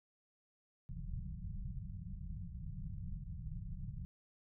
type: low-pass noise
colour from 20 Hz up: pink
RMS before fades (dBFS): -44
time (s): 0.89-4.05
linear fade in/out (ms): 0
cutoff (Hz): 190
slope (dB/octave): 96
effects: none